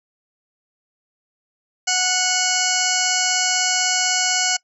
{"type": "harmonic tone", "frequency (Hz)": 736, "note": "F#5", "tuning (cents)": -9, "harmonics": [1, 2, 3, 4, 6, 7, 8, 9, 10], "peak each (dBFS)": [-26, -26, -26, -26, -26, -26, -26, -26, -26], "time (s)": [1.87, 4.57], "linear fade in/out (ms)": 10, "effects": ["noise-tail reverb RT60 0.1 s tail -22 dB re dry"]}